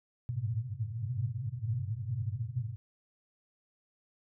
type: band-pass noise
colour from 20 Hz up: pink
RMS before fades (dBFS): -35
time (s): 0.29-2.76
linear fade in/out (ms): 0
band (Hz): 100 to 130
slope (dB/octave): 96
effects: none